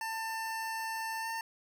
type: tone with pitch glide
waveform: 25% pulse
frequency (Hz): 894 to 904.9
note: A5 to A5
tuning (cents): +27 to +48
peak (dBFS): -31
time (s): 0.01-1.41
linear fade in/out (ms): 2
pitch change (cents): +21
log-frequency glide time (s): 1.21-1.27
effects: none